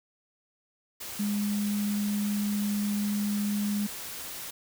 sine tone in noise, 206 Hz, G#3, 14 cents flat, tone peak -26 dBFS, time 1.19-3.87 s, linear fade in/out 10 ms, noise white, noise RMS -39 dBFS, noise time 1-4.51 s, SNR +10 dB, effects none

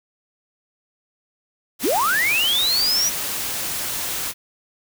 white noise, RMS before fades -26 dBFS, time 1.79-4.34 s, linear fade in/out 50 ms
sine linear sweep, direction up, 200 to 5920 Hz, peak -17 dBFS, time 1.83-3.1 s, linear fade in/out 20 ms
effects none

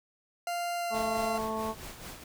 40% pulse tone with pitch glide, 696 to 686 Hz, F5 to F5, -6 to -31 cents, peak -30 dBFS, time 0.47-1.38 s, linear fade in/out 2 ms, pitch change -25 cents, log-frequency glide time 0.77-1.01 s
harmonic tone, 220 Hz, A3, in tune, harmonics 1 / 2 / 3 / 4 / 5, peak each -37 / -37 / -37 / -37 / -37 dBFS, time 0.9-1.75 s, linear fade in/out 50 ms
pink noise with tremolo, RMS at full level -42 dBFS, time 0.94-2.24 s, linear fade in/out 5 ms, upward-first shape sine, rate 4.6 Hz, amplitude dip 55%
effects none

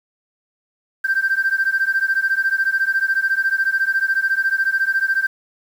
sine beating tone pair, 1563 / 1577 Hz, G6 / G6, -6 / +10 cents, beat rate 14 Hz, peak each -18 dBFS, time 1.04-5.27 s, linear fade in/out 10 ms, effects tanh soft clip ceiling -10 dBFS + 7-bit

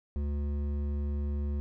triangle tone with hard clipping, 72.2 Hz, D2, 29 cents flat, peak -31 dBFS, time 0.16-1.6 s, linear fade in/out 0 ms, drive 14 dB, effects none

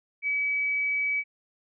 sine tone, 2283 Hz, D7, 50 cents flat, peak -24 dBFS, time 0.22-1.24 s, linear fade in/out 50 ms, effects none

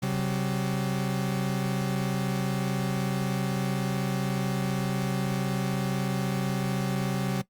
40% pulse tone pair together, 133.8 / 189.8 Hz, C3 / F#3, +39 / +44 cents, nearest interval tritone, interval 605 cents, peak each -28 dBFS, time 0.02-7.42 s, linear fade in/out 10 ms, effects noise-tail reverb RT60 0.1 s tail -18 dB re dry + Opus 48 kbps

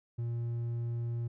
sine tone with hard clipping, 117.8 Hz, A#2, 19 cents sharp, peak -33 dBFS, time 0.18-1.28 s, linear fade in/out 10 ms, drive 3 dB, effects none

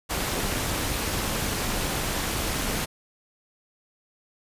pink noise with amplitude modulation, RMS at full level -25 dBFS, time 0.09-2.86 s, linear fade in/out 20 ms, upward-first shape sine, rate 230 Hz, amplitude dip 55%, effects resampled to 32000 Hz

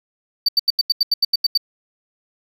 triangle tone bursts, 4600 Hz, D8, 37 cents flat, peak -11 dBFS, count 11, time 0.46-1.576 s, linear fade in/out 5 ms, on 26 ms, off 83 ms, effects none

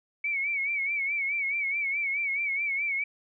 sine tone with vibrato, 2257 Hz, C#7, 31 cents sharp, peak -26 dBFS, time 0.24-3.04 s, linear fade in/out 5 ms, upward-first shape sine, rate 4.7 Hz, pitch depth 79 cents each way, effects none

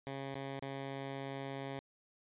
10% pulse tone with dropouts, 136.7 Hz, C#3, 24 cents flat, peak -32 dBFS, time 0.07-1.79 s, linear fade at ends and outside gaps 0 ms, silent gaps 0.342-0.354 / 0.595-0.624 s, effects resampled to 8000 Hz

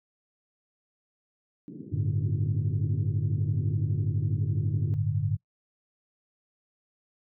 white band-pass noise, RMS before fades -42 dBFS, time 1.68-4.94 s, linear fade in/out 0 ms, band 120 to 360 Hz, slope 48 dB/octave
sine chord, G suspended second, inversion none, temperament equal, 98 / 110 / 146.83 Hz, G2 / A2 / D3, 0 / 0 / 0 cents, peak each -29 dBFS, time 1.92-5.37 s, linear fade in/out 20 ms
effects noise-tail reverb RT60 0.1 s tail -22 dB re dry

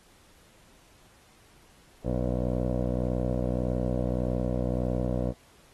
15% pulse tone with low-pass filter, 61.7 Hz, B1, 1 cent flat, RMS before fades -28 dBFS, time 2.03-5.34 s, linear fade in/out 50 ms, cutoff 500 Hz, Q 3.8, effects pink hiss -59 dBFS RMS until 5.73 s + AAC 32 kbps

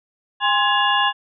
sine tone cluster, 814 / 1048 / 1683 / 2826 / 3434 Hz, G#5 / C6 / G#6 / F7 / A7, -35 / +2 / +23 / +20 / -43 cents, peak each -21 / -20 / -21 / -22 / -27 dBFS, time 0.4-1.13 s, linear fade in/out 50 ms, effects none

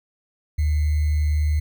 sine tone with sample-and-hold, 75.5 Hz, D2, 48 cents sharp, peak -17 dBFS, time 0.58-1.6 s, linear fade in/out 10 ms, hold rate 2100 Hz, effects none

